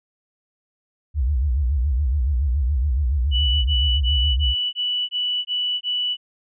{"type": "tone with vibrato", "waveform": "sine", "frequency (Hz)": 67.1, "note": "C2", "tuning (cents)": 44, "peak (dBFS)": -17, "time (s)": [1.14, 4.55], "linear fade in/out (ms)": 50, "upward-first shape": "sine", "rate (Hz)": 7.1, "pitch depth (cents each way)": 220}
{"type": "tone bursts", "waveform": "sine", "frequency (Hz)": 2960, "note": "F#7", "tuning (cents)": 0, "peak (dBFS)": -20, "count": 8, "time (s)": [3.31, 6.17], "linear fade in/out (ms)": 50, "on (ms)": 340, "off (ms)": 20}
{"effects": []}